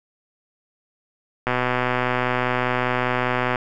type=click train; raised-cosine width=0.5 ms; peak=-6 dBFS; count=262; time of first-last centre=1.47-3.558 s; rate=125 Hz; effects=none